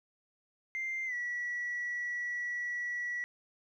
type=tone with pitch glide; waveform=sine; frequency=2093 to 1941.6 Hz; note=C7 to B6; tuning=0 to -30 cents; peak=-32 dBFS; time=0.75-3.24 s; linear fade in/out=0 ms; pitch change=-130 cents; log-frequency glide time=1.06-1.14 s; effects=tanh soft clip ceiling -30 dBFS + 12-bit